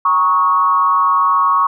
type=tone with frequency modulation; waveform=sine; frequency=1107 Hz; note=C#6; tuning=3 cents flat; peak=-10 dBFS; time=0.05-1.67 s; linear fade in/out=5 ms; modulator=163 Hz; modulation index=0.66; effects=none